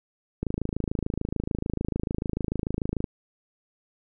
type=click train; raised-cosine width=3 ms; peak=-14 dBFS; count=71; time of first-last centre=0.43-3.042 s; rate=26.8 Hz; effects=none